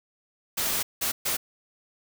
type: noise bursts at uneven times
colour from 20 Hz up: white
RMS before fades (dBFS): -27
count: 3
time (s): 0.57-0.83 / 1.01-1.12 / 1.25-1.37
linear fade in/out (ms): 10
effects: none